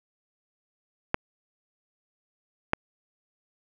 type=clicks; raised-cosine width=0.5 ms; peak=-7 / -6 dBFS; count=2; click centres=1.144 / 2.734 s; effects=none